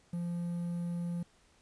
triangle tone with quantisation, 172.8 Hz, F3, 18 cents flat, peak -31 dBFS, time 0.13-1.23 s, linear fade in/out 5 ms, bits 10, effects pink hiss -66 dBFS RMS until 1.61 s + resampled to 22050 Hz

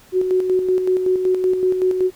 sine tone with tremolo, 370 Hz, F#4, in tune, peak -13 dBFS, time 0.12-2.11 s, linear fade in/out 50 ms, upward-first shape square, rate 5.3 Hz, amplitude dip 45%, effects pink hiss -49 dBFS RMS until 2.15 s

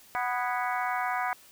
harmonic tone with a mistuned harmonic, 246.9 Hz, B3, in tune, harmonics 3 / 4 / 5 / 6 / 7 / 8 / 9, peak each -31 / -33 / -35 / -37 / -38 / -39 / -40 dBFS, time 0.15-1.33 s, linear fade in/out 0 ms, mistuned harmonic 7, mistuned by -70 cents, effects white hiss -55 dBFS RMS until 1.51 s

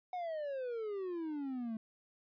triangle exponential sweep, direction down, 740 to 217.2 Hz, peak -35 dBFS, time 0.13-1.77 s, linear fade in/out 2 ms, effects resampled to 11025 Hz

